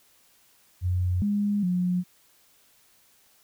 sine tone with pitch steps, 90.4 / 204.8 / 179.6 Hz, F#2 / G#3 / F3, -40 / -24 / +49 cents, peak -22 dBFS, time 0.81-2.04 s, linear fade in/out 50 ms, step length 410 ms, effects white hiss -61 dBFS RMS until 3.43 s

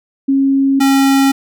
sine / square tone pair in turn, 272.5 / 272.5 Hz, C#4 / C#4, -29 / -29 cents, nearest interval unison, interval 0 cents, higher neither, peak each -9 dBFS, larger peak neither, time 0.28-0.8 / 0.8-1.32 s, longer neither, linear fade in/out 10 ms, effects none

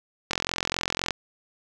click train, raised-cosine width 0.2 ms, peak -7 dBFS, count 36, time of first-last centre 0.31-1.107 s, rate 43.9 Hz, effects none

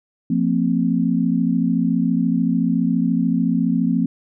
sine chord, F suspended fourth, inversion none, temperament equal with one note detuned, 174.61 / 227.5 / 261.6 Hz, F3 / Bb3 / C4, 0 / -42 / 0 cents, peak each -20 dBFS, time 0.3-4.06 s, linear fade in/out 5 ms, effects none

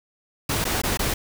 pink noise with dropouts, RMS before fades -24 dBFS, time 0.49-1.14 s, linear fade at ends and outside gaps 5 ms, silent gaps 0.643-0.651 / 0.818-0.835 / 0.973-0.992 s, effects none

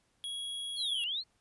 square tone, 3322 Hz, G#7, in tune, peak -37 dBFS, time 0.24-1.04 s, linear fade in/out 0 ms
sine exponential two-way sweep, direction down then up, 4404 to 2736 to 4404 Hz, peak -32 dBFS, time 0.76-1.24 s, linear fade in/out 50 ms, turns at 1.04 s
effects pink hiss -73 dBFS RMS until 1.4 s + resampled to 24000 Hz

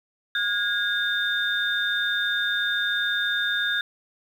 sine tone cluster, 1438 / 1641 / 3627 Hz, F#6 / G#6 / A#7, -50 / -21 / -48 cents, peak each -28 / -25 / -27 dBFS, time 0.35-3.81 s, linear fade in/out 2 ms, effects 8-bit

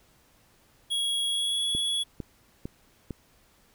square tone with pitch glide, 3322 to 3372 Hz, G#7 to G#7, 0 to +26 cents, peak -26 dBFS, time 0.9-2.04 s, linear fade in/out 20 ms, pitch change +26 cents, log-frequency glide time 1.28-1.62 s
click train, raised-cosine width 3 ms, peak -21 dBFS, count 4, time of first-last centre 1.75-3.107 s, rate 2.21 Hz
effects pink hiss -62 dBFS RMS until 3.74 s

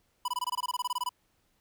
square tone bursts, 990 Hz, B5, 4 cents sharp, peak -29 dBFS, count 16, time 0.25-1.092 s, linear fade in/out 5 ms, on 32 ms, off 22 ms, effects pink hiss -72 dBFS RMS until 1.6 s

